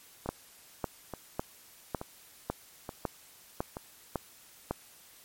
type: two click trains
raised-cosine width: 1 ms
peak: -16 / -23 dBFS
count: 9 / 5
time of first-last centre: 0.29-4.71 / 0.26-3.769 s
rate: 1.81 / 1.14 Hz
effects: white hiss -56 dBFS RMS until 5.24 s + MP3 64 kbps